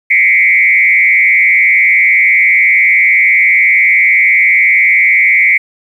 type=tone with frequency modulation; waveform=sine; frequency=2161 Hz; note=C#7; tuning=45 cents flat; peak=-5 dBFS; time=0.1-5.58 s; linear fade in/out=10 ms; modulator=114 Hz; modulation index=1.4; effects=7-bit